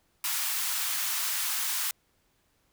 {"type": "high-pass noise", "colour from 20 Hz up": "white", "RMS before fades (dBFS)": -30, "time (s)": [0.24, 1.91], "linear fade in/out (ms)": 2, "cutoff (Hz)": 900, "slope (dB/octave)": 24, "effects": ["pink hiss -70 dBFS RMS until 2.72 s"]}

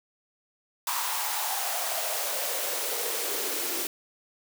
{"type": "noise with high-pass filter sweep", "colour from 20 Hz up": "white", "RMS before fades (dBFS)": -30, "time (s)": [0.87, 3.87], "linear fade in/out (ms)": 2, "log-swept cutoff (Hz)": [1000, 330], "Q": 5, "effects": []}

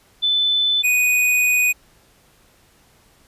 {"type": "tone pair in turn", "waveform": ["sine", "square"], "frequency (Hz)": [3511, 2483], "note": ["A7", "D#7"], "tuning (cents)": [-4, -4], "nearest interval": "tritone", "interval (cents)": 600, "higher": "first", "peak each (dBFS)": -15, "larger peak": "neither", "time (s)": [[0.22, 0.83], [0.83, 1.73]], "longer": "second", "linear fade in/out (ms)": 20, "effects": ["pink hiss -55 dBFS RMS until 3.27 s", "resampled to 32000 Hz"]}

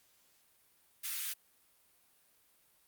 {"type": "high-pass noise", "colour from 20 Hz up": "white", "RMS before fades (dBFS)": -38, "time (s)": [1.03, 1.34], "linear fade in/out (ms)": 20, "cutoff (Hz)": 1500, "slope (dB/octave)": 24, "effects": ["white hiss -69 dBFS RMS until 2.87 s", "Opus 48 kbps"]}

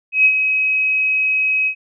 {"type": "tone with ADSR envelope", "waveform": "sine", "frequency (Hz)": 2544, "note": "D#7", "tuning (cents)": 38, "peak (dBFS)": -7, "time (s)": [0.12, 1.75], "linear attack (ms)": 130, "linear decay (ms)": 65, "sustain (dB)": -7, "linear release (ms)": 81, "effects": []}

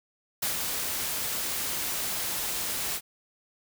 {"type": "noise with ADSR envelope", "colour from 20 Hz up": "white", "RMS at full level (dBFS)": -28, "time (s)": [0.42, 3.01], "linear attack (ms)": 8, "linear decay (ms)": 130, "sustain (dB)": -3, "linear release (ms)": 56, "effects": []}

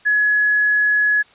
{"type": "tone", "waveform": "sine", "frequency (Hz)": 1690, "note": "G#6", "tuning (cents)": 30, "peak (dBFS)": -13, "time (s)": [0.05, 1.23], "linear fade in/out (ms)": 20, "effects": ["white hiss -50 dBFS RMS until 1.34 s", "resampled to 8000 Hz"]}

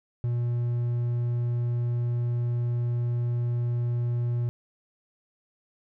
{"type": "tone with hard clipping", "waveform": "triangle", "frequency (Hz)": 120.1, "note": "B2", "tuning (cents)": -48, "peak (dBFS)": -25, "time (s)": [0.24, 4.49], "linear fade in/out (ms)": 0, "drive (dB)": 6, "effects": []}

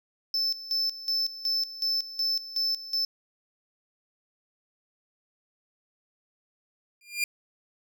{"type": "tone with tremolo", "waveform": "triangle", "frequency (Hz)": 5274, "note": "E8", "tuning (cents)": 0, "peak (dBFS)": -23, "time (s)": [0.34, 3.05], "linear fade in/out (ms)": 2, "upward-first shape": "square", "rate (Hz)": 2.7, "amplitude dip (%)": 80}
{"type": "tone with exponential growth", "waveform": "sawtooth", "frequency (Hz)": 2400, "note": "D7", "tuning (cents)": 37, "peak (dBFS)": -18, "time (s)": [7.01, 7.24], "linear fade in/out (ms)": 2, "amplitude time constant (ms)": 50}
{"effects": []}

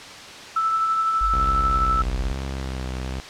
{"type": "tone with tremolo", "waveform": "sine", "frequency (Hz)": 1318.5, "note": "E6", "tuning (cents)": 0, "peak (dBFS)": -17, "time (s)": [0.56, 2.02], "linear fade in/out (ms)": 5, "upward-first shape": "triangle", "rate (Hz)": 12, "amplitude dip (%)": 35}
{"type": "tone", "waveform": "sine", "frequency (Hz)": 48.57, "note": "G1", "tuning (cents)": -15, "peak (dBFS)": -23, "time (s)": [1.21, 2.32], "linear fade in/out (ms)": 0}
{"type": "tone with vibrato", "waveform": "sawtooth", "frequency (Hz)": 65.5, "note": "C2", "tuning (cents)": 2, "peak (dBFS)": -23, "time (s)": [1.33, 3.2], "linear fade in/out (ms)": 0, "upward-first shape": "sine", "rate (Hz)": 1.1, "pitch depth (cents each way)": 42}
{"effects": ["white hiss -38 dBFS RMS until 3.29 s", "low-pass 5000 Hz 12 dB/octave"]}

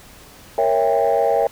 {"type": "chord", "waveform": "sine", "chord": "A# diminished seventh", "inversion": "none", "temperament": "equal with one note detuned", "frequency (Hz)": [466.2, 554.4, 659.3, 798.6], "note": ["A#4", "C#5", "E5", "G5"], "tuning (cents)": [0, 0, 0, 32], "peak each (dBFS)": -19, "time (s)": [0.58, 1.47], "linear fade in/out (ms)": 2, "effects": ["tanh soft clip ceiling -8 dBFS", "pink hiss -44 dBFS RMS until 1.51 s"]}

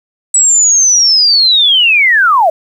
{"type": "linear sweep", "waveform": "sine", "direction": "down", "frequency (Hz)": [7902, 602], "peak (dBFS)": -5, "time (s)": [0.34, 2.5], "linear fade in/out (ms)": 5, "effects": ["7-bit"]}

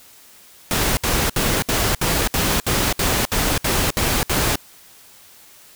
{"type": "noise bursts", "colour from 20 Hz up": "pink", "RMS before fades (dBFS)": -19, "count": 12, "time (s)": [0.71, 4.556], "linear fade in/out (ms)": 0, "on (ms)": 260, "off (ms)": 66, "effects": ["white hiss -47 dBFS RMS until 5.75 s"]}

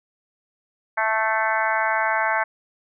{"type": "harmonic tone with a mistuned harmonic", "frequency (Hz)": 220, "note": "A3", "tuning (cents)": 0, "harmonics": [3, 4, 5, 6, 7, 8, 9, 10], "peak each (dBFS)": [-27, -24, -28, -31, -25, -29, -30, -33], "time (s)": [0.97, 2.44], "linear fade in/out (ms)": 10, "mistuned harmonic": 9, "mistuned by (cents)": 29, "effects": []}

